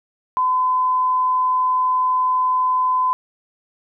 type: tone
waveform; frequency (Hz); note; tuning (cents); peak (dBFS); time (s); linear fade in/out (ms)
sine; 1016; B5; +49; -15; 0.37-3.13; 0
effects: none